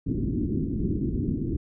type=low-pass noise; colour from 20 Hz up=white; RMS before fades=-27 dBFS; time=0.06-1.57 s; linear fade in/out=10 ms; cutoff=340 Hz; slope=48 dB/octave; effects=none